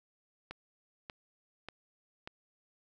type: click train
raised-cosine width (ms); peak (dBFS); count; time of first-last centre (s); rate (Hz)
0.3; -26; 4; 0.51-2.275; 1.7
effects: none